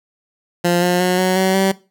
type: tone with pitch steps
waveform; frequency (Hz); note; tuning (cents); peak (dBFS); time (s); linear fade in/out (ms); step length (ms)
15% pulse; 174.61 / 178.07 / 181.6 / 185.21 / 188.88 / 192.63; F3 / F3 / F#3 / F#3 / F#3 / G3; 0 / +34 / -32 / +2 / +36 / -30; -7; 0.64-1.72; 10; 180
effects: noise-tail reverb RT60 0.3 s tail -19 dB re dry